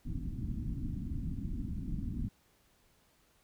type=low-pass noise; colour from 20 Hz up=pink; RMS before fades=-37 dBFS; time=0.05-2.29 s; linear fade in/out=10 ms; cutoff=280 Hz; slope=48 dB/octave; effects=pink hiss -69 dBFS RMS until 3.43 s